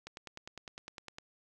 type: click train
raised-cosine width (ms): 0.2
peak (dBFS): -27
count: 12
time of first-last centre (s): 0.07-1.184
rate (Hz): 9.87
effects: none